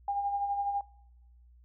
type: tone with tremolo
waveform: sine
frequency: 805 Hz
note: G5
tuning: 46 cents sharp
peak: -27 dBFS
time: 0.08-0.81 s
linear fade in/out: 2 ms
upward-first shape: sine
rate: 12 Hz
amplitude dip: 50%
effects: noise-tail reverb RT60 0.9 s tail -21 dB re dry + added 60 Hz sine -55 dBFS peak until 1.64 s